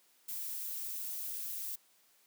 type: noise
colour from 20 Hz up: violet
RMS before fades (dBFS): -40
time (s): 0.28-1.76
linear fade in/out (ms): 10
effects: white hiss -68 dBFS RMS until 2.26 s + high-pass 200 Hz 12 dB/octave